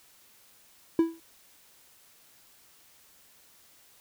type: tone with exponential decay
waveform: triangle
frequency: 329.5 Hz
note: E4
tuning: 1 cent flat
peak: -14 dBFS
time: 0.99-1.2 s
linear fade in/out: 2 ms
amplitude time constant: 45 ms
effects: white hiss -59 dBFS RMS until 4 s